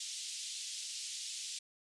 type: band-pass noise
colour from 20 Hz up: white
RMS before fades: -43 dBFS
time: 0-1.59 s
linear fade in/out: 5 ms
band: 3000 to 7900 Hz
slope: 24 dB/octave
effects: resampled to 24000 Hz